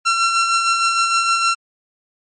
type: tone with tremolo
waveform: sawtooth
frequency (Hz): 1358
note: F6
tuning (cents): -49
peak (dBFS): -9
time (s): 0.05-1.55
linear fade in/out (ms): 20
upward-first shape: sine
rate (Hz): 6.5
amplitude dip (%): 40
effects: MP3 32 kbps